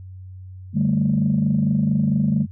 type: chord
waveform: sine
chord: D suspended fourth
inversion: none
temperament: just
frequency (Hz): 146.83 / 195.78 / 220.2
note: D3 / G3 / A3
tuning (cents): 0 / -2 / +2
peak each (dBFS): -20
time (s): 0.73-2.47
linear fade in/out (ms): 50
effects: tanh soft clip ceiling -9 dBFS + added 93 Hz sine -35 dBFS peak until 2.51 s